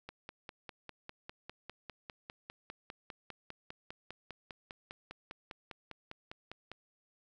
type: click train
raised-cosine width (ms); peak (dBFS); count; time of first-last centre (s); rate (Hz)
0.3; -28; 34; 0.09-6.717; 4.98
effects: none